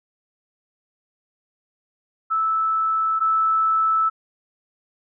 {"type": "tone pair in turn", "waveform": "sine", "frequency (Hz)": [1312, 1312], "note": ["E6", "E6"], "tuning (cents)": [-9, -9], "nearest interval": "unison", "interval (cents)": 0, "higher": "neither", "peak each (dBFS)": [-18, -16], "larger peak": "second", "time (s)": [[2.3, 3.2], [3.2, 4.1]], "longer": "neither", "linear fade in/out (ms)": 20, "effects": []}